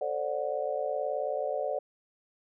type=chord; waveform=sine; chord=D dominant seventh; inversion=second; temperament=just; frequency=440.5 / 528.6 / 587.3 / 734.2 Hz; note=A4 / C5 / D5 / F#5; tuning=+2 / +18 / 0 / -14 cents; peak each=-37 / -34 / -32 / -36 dBFS; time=0.01-1.79 s; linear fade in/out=5 ms; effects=none